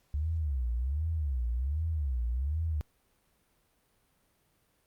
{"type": "tone with vibrato", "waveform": "sine", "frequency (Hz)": 69.3, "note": "C#2", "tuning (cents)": 0, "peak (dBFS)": -28, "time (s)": [0.14, 2.81], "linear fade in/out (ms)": 0, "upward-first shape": "sine", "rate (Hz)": 1.3, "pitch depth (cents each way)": 290, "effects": ["pink hiss -71 dBFS RMS until 4.86 s", "Opus 48 kbps"]}